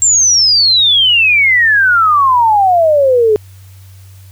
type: exponential sweep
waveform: sine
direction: down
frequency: 7510 to 415 Hz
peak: -6 dBFS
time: 0.02-3.36 s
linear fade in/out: 0 ms
effects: added 95 Hz sine -34 dBFS peak until 4.31 s + white hiss -47 dBFS RMS until 4.31 s